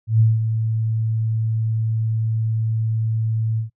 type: tone with ADSR envelope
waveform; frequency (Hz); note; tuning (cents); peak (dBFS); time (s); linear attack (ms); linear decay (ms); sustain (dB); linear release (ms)
sine; 111.4; A2; +22; -10; 0.07-3.7; 130; 190; -8; 120
effects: noise-tail reverb RT60 0.1 s tail -26 dB re dry